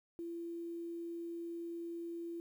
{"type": "tone with quantisation", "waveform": "sine", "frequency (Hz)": 338.7, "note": "E4", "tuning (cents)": 47, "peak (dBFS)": -40, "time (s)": [0.19, 2.4], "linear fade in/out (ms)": 0, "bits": 11, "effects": []}